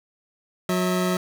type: tone pair together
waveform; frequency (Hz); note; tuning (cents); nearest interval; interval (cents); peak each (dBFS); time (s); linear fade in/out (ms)
25% pulse; 181.8 / 646.6; F#3 / E5; -30 / -34; octave + minor seventh; 2196; -18 / -24; 0.69-1.17; 2
effects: none